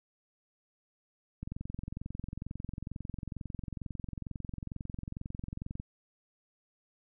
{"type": "click train", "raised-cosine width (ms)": 5, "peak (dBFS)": -26, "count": 98, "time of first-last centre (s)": [1.43, 5.799], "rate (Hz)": 22.2, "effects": []}